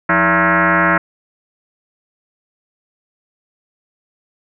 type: tone with frequency modulation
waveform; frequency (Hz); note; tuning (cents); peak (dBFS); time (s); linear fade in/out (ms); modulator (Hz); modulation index
sine; 174.61; F3; 0; -10; 0.09-0.98; 5; 249; 7.2
effects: none